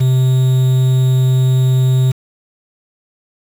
triangle tone with quantisation, 129.3 Hz, C3, 20 cents flat, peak -7 dBFS, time 0-2.12 s, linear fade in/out 10 ms, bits 5, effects none

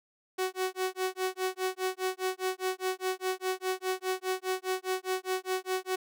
sawtooth tone with tremolo, 373.3 Hz, F#4, 15 cents sharp, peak -23 dBFS, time 0.38-5.96 s, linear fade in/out 10 ms, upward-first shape sine, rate 4.9 Hz, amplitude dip 100%, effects none

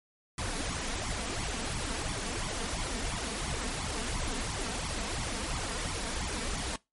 pink noise with flanger, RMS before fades -34 dBFS, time 0.38-6.76 s, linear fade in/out 2 ms, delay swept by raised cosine 0.88 to 4.48 ms, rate 2.9 Hz, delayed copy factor +0.75, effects noise-tail reverb RT60 0.2 s tail -22 dB re dry + MP3 48 kbps

